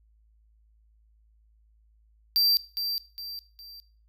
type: tone with echo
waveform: square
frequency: 4699 Hz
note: D8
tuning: in tune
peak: -20 dBFS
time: 2.36-2.57 s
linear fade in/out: 0 ms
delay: 410 ms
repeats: 3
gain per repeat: -8 dB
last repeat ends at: 3.8 s
effects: noise-tail reverb RT60 0.4 s tail -17 dB re dry + added 54 Hz sine -59 dBFS peak until 4.08 s